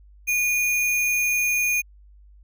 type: tone with sample-and-hold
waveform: sine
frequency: 2444 Hz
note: D#7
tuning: 32 cents flat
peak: -19 dBFS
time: 0.27-1.82 s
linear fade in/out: 20 ms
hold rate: 8820 Hz
effects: added 50 Hz sine -47 dBFS peak until 2.43 s